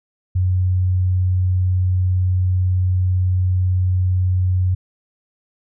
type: tone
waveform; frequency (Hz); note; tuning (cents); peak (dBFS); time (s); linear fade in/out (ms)
sine; 91.8; F#2; -13; -14; 0.35-4.75; 10
effects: none